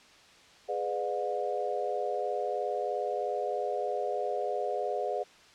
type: chord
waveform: sine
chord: G# diminished seventh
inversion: none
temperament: just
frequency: 415.3 / 498.4 / 598 / 717.6 Hz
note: G#4 / B4 / D5 / F5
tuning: 0 / +16 / +31 / +47 cents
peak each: -35 / -35 / -35 / -34 dBFS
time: 0.68-5.24 s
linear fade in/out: 20 ms
effects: white hiss -56 dBFS RMS until 5.54 s + low-pass 5000 Hz 12 dB/octave